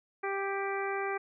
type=harmonic tone with a mistuned harmonic; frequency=393.6 Hz; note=G4; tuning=7 cents sharp; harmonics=1 / 2 / 3 / 4 / 5 / 6; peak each=-34 / -37 / -39 / -40 / -41 / -42 dBFS; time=0.23-1.18 s; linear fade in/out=10 ms; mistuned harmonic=6; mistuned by=-16 cents; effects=none